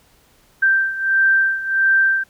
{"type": "beating tone pair", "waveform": "sine", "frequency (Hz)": [1568, 1569.5], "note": ["G6", "G6"], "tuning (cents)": [0, 2], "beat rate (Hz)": 1.5, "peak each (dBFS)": [-15, -19], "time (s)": [0.62, 2.24], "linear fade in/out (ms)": 10, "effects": ["pink hiss -55 dBFS RMS until 2.29 s"]}